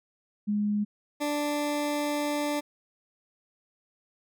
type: tone pair in turn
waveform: sine / 20% pulse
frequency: 207.7 / 293.7 Hz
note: G#3 / D4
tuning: 0 / 0 cents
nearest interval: tritone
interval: 600 cents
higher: second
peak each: -24 / -22 dBFS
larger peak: second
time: 0.47-0.85 / 1.2-2.61 s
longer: second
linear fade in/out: 20 ms
effects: none